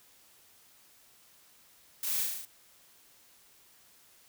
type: noise with echo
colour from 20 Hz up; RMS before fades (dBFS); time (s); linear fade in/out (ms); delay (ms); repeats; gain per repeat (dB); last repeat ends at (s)
blue; -34; 2.03-2.23; 2; 37; 6; -2; 2.452
effects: white hiss -61 dBFS RMS until 4.28 s